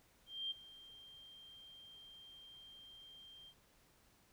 sine tone with ADSR envelope, 3176 Hz, G7, 22 cents sharp, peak -37 dBFS, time 0.26-3.54 s, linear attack 250 ms, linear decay 15 ms, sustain -18 dB, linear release 56 ms, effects pink hiss -70 dBFS RMS until 4.32 s

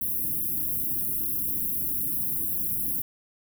white band-stop noise, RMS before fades -28 dBFS, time 0.01-3.02 s, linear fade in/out 5 ms, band 340 to 11000 Hz, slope 48 dB/octave, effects none

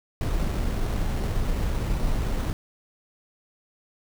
brown noise with sample-and-hold, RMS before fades -25 dBFS, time 0.21-2.53 s, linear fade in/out 0 ms, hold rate 4900 Hz, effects none

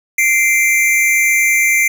square tone pair together, 2086 / 2345 Hz, C7 / D7, -6 / -3 cents, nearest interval major second, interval 203 cents, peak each -13 / -15 dBFS, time 0.18-1.88 s, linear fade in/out 5 ms, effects none

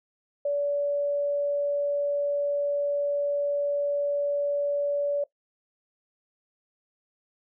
sine tone, 574 Hz, D5, 40 cents flat, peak -23 dBFS, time 0.45-5.24 s, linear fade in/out 5 ms, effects noise-tail reverb RT60 0.1 s tail -18 dB re dry

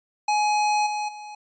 square tone with level steps, 840 Hz, G#5, 19 cents sharp, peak -20 / -26 / -37 dBFS, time 0.28-1.35 s, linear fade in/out 5 ms, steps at 0.86 / 1.08 s, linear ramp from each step 10 ms, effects resampled to 16000 Hz

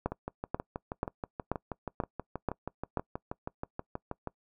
two click trains, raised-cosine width 1 ms, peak -21 / -15 dBFS, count 27 / 7, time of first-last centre 0.12-4.273 / 0.06-2.973 s, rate 6.26 / 2.06 Hz, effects noise-tail reverb RT60 0.1 s tail -23 dB re dry

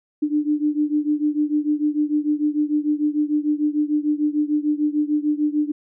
sine beating tone pair, 296.4 / 303.1 Hz, D4 / D#4, +16 / -45 cents, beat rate 6.7 Hz, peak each -20 / -22 dBFS, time 0.22-5.72 s, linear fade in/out 10 ms, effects none

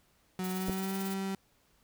35% pulse tone with pitch glide, 185 to 193.3 Hz, F#3 to G3, 0 to -24 cents, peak -31 dBFS, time 0.39-1.35 s, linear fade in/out 2 ms, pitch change +76 cents, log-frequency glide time 0.49-0.94 s
blue noise with tremolo, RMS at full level -41 dBFS, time 0.44-1.14 s, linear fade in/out 0 ms, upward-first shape triangle, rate 18 Hz, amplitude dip 75%
clicks, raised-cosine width 2 ms, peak -22 dBFS, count 2, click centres 0.685 / 0.697 s
effects pink hiss -69 dBFS RMS until 1.83 s

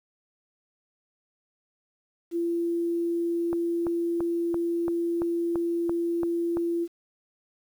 sine tone, 340.1 Hz, F4, 46 cents flat, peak -24 dBFS, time 2.31-6.88 s, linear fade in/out 50 ms
click train, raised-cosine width 1 ms, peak -20 dBFS, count 10, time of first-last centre 3.53-6.571 s, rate 2.96 Hz
effects 9-bit

